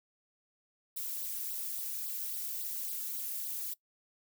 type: noise with flanger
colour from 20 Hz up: violet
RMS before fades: -38 dBFS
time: 0.96-3.74 s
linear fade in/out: 10 ms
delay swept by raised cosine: 0.21 to 2.61 ms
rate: 3.6 Hz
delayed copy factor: +0.95
effects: noise-tail reverb RT60 0.1 s tail -20 dB re dry